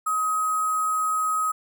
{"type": "tone with sample-and-hold", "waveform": "sine", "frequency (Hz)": 1264, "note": "D#6", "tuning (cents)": 27, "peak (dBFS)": -21, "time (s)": [0.06, 1.52], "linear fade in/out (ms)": 10, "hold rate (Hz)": 8820, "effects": []}